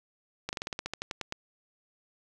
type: slowing click train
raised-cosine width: 0.2 ms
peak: -16 dBFS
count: 13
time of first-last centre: 0.49-1.324 s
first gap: 39 ms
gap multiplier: 1.1
effects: none